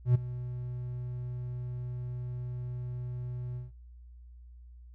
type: tone with ADSR envelope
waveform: triangle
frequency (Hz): 123.47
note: B2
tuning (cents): 0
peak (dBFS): -16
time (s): 0.05-3.72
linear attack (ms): 100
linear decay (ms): 10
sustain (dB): -17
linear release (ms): 160
effects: noise-tail reverb RT60 0.3 s tail -20 dB re dry + added 60 Hz sine -48 dBFS peak until 4.94 s